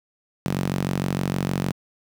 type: tone with high-pass filter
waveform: sawtooth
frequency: 46.54 Hz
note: F#1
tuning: 11 cents sharp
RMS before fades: -25 dBFS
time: 0.45-1.72 s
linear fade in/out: 10 ms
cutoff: 160 Hz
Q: 2.2
effects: 8-bit